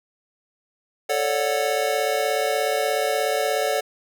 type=chord; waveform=square; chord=D major seventh; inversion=second; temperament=just; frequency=440.5 / 550.6 / 587.3 / 734.2 Hz; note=A4 / C#5 / D5 / F#5; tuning=+2 / -12 / 0 / -14 cents; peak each=-27 dBFS; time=1.09-3.81 s; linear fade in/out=10 ms; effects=none